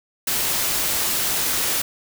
white noise, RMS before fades -22 dBFS, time 0.27-1.82 s, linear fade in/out 5 ms, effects none

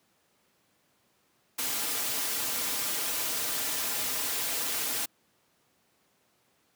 white noise with comb filter, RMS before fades -31 dBFS, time 1.58-5.06 s, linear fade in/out 10 ms, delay 5.4 ms, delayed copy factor -0.65, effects pink hiss -69 dBFS RMS until 6.75 s + high-pass 150 Hz 12 dB/octave

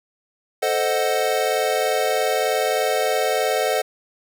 square chord, A diminished seventh, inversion none, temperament equal, 440 / 523.3 / 622.3 / 740 Hz, A4 / C5 / Eb5 / Gb5, 0 / 0 / 0 / 0 cents, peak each -25 dBFS, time 0.62-3.82 s, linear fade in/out 10 ms, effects none

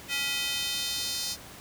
square tone with high-pass filter sweep, 280.4 Hz, C#4, 20 cents sharp, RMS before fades -31 dBFS, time 0.08-1.37 s, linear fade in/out 50 ms, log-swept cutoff 2400 to 4800 Hz, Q 2, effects pink hiss -46 dBFS RMS until 1.6 s + high-pass 60 Hz 12 dB/octave

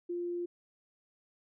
sine tone, 349.2 Hz, F4, in tune, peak -33 dBFS, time 0.09-0.46 s, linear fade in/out 10 ms, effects none

